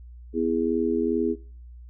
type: chord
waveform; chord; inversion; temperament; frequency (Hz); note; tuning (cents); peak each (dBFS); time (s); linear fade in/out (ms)
sine; E major; second; just; 247.2 / 329.6 / 412; B3 / E4 / G#4; +2 / 0 / -14; -26; 0.33-1.36; 50
effects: noise-tail reverb RT60 0.4 s tail -19 dB re dry + added 60 Hz sine -41 dBFS peak until 1.89 s